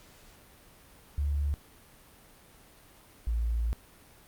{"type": "tone pair in turn", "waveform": "sine", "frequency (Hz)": [72, 57.15], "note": ["D2", "A#1"], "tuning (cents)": [-34, -34], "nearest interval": "major third", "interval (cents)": 400, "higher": "first", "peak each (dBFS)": -26, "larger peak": "neither", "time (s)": [[1.18, 1.54], [3.27, 3.73]], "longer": "second", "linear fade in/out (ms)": 0, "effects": ["pink hiss -56 dBFS RMS until 4.27 s", "Opus 48 kbps"]}